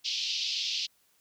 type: band-pass noise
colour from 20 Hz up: white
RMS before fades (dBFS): -32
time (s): 0.04-0.87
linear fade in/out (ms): 20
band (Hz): 2700 to 5300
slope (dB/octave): 48
effects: white hiss -68 dBFS RMS until 1.2 s